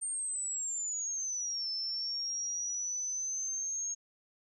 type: linear two-way sweep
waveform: sine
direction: down then up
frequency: 8800 to 5274 to 6550 Hz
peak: -33 dBFS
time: 0.01-3.95 s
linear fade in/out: 20 ms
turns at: 1.7 s
effects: none